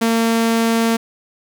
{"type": "tone", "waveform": "sawtooth", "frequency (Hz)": 228.1, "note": "A#3", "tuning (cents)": -37, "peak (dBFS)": -10, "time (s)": [0.01, 0.97], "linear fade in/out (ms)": 10, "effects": []}